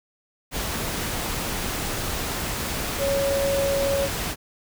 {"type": "tone in noise", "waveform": "sine", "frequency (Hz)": 554.4, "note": "C#5", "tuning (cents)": 0, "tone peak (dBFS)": -21, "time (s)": [2.98, 4.09], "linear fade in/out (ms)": 50, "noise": "pink", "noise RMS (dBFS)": -28, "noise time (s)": [0.51, 4.36], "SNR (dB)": 4, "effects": []}